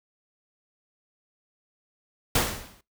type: noise with exponential decay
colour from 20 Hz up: pink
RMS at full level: -19 dBFS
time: 2.35-2.81 s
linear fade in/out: 5 ms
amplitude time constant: 98 ms
effects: noise-tail reverb RT60 0.2 s tail -21 dB re dry